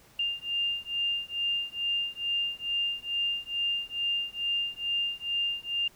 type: beating tone pair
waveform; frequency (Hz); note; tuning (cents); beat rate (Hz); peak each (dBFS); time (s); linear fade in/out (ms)
sine; 2800 / 2802.3; F7 / F7; +4 / +5; 2.3; -31; 0.19-5.88; 5
effects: pink hiss -58 dBFS RMS until 5.95 s